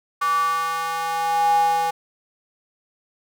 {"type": "tone with high-pass filter sweep", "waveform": "square", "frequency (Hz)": 164.81, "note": "E3", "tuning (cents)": 0, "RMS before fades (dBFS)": -21, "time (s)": [0.21, 1.91], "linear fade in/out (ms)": 10, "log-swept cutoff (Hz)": [1200, 740], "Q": 9.9, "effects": []}